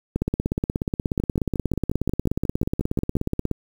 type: two click trains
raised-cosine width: 3 ms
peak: -9 / -12 dBFS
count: 57 / 12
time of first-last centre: 0.16-3.513 / 1.2-3.168 s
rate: 16.7 / 5.59 Hz
effects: 7-bit